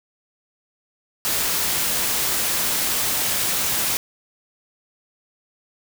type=noise; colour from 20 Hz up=white; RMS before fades=-22 dBFS; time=1.25-3.97 s; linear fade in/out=0 ms; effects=none